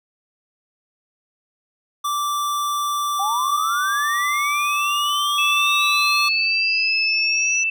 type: tone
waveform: square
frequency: 1170 Hz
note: D6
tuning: 7 cents flat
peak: -21 dBFS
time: 2.04-6.29 s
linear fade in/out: 10 ms
type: linear sweep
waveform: sine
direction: up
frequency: 762 to 5940 Hz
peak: -22 dBFS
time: 3.19-7.64 s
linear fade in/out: 10 ms
type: tone with vibrato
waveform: sine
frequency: 2628 Hz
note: E7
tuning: 6 cents flat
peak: -18 dBFS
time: 5.38-7.7 s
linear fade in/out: 5 ms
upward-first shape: triangle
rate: 0.99 Hz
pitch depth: 17 cents each way
effects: none